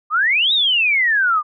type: exponential two-way sweep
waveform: sine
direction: up then down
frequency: 1174.7 to 3852 to 1174.7 Hz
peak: -13 dBFS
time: 0.1-1.43 s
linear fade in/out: 50 ms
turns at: 0.53 s
effects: none